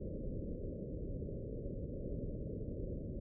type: low-pass noise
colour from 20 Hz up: pink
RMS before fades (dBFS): -42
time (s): 0-3.2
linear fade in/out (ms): 10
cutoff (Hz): 580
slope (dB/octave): 96
effects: none